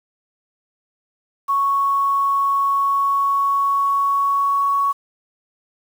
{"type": "tone with pitch glide", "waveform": "sine", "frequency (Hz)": [1108.7, 1116.4], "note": ["C#6", "C#6"], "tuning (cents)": [0, 12], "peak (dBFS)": -15, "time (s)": [1.48, 4.93], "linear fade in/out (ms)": 20, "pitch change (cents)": 12, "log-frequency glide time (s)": [2.61, 4.59], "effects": ["7-bit"]}